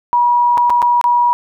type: tone with dropouts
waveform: sine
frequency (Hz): 964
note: B5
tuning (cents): -42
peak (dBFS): -9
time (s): 0.13-1.33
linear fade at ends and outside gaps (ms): 0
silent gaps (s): 0.574-0.579 / 0.697-0.703 / 0.819-0.826 / 1.013-1.041
effects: none